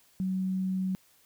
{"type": "tone", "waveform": "sine", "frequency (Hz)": 187.8, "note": "F#3", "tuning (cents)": 26, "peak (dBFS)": -27, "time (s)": [0.2, 0.95], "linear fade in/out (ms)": 0, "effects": ["white hiss -63 dBFS RMS until 1.25 s"]}